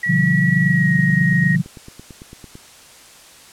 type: tone with pitch glide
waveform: sine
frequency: 1930 to 1878.3 Hz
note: B6 to A#6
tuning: -40 to +13 cents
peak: -18 dBFS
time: 0.03-1.56 s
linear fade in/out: 5 ms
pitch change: -47 cents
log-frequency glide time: 0.61-0.93 s
type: chord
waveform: sine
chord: G dominant seventh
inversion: first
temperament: equal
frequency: 123.47 / 146.83 / 174.61 / 196 Hz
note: B2 / D3 / F3 / G3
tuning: 0 / 0 / 0 / 0 cents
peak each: -23 / -18 / -17 / -23 dBFS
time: 0.06-1.64 s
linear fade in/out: 50 ms
type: click train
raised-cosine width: 3 ms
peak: -24 dBFS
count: 15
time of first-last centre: 0.99-2.554 s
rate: 8.95 Hz
effects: white hiss -44 dBFS RMS until 3.52 s + low-pass 10000 Hz 12 dB/octave